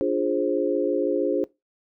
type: chord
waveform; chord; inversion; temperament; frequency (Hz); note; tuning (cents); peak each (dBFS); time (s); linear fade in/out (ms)
sine; D half-diminished seventh; none; equal with one note detuned; 293.7 / 349.2 / 415.3 / 528.4; D4 / F4 / Ab4 / C5; 0 / 0 / 0 / +17; -26; 0.01-1.44; 0
effects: noise-tail reverb RT60 0.2 s tail -20 dB re dry